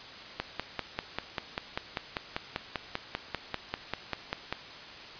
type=click train; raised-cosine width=0.3 ms; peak=-14 dBFS; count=22; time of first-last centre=0.4-4.526 s; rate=5.09 Hz; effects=white hiss -45 dBFS RMS until 5.19 s + resampled to 11025 Hz